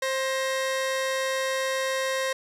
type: tone pair together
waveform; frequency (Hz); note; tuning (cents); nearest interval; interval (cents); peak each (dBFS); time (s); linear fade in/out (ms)
sawtooth; 528.4 / 1883; C5 / A#6; +17 / +17; octave + minor seventh; 2200; -22 / -28; 0.02-2.33; 5
effects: low-pass 10000 Hz 12 dB/octave + 10-bit